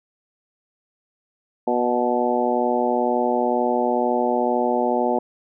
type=harmonic tone with a mistuned harmonic; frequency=122.1 Hz; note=B2; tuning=19 cents flat; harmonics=2 / 3 / 4 / 5 / 6 / 7; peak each=-25 / -25 / -25 / -25 / -25 / -25 dBFS; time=1.67-5.19 s; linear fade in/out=5 ms; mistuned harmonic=7; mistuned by=+23 cents; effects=none